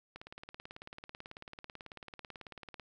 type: click train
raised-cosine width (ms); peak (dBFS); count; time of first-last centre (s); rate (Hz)
0.3; -30; 49; 0.16-2.797; 18.2
effects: none